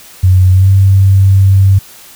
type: tone with pitch glide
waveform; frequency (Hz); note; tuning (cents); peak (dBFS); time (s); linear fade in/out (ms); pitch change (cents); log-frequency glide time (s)
sine; 92.5 to 96.82; F#2 to G2; 0 to -21; -3; 0.23-1.79; 10; +79; 0.52-0.69
effects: white hiss -36 dBFS RMS until 2.15 s